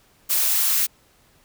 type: noise with high-pass filter sweep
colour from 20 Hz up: blue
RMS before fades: -20 dBFS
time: 0.29-0.87 s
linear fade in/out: 20 ms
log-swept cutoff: 350 to 1500 Hz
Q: 1.1
effects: pink hiss -58 dBFS RMS until 1.44 s